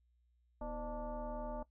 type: tone with frequency modulation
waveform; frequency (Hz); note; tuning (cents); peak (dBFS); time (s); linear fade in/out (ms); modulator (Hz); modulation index
sine; 320.8; E4; -47; -39; 0.61-1.63; 5; 282; 2.2
effects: noise-tail reverb RT60 0.1 s tail -17 dB re dry + added 60 Hz sine -70 dBFS peak until 1.7 s